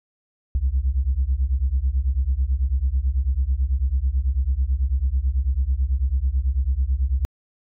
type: beating tone pair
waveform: sine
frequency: 61.4 / 70.5 Hz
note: B1 / C#2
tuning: -9 / +30 cents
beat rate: 9.1 Hz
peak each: -20 dBFS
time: 0.55-7.25 s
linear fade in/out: 0 ms
effects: tanh soft clip ceiling -13 dBFS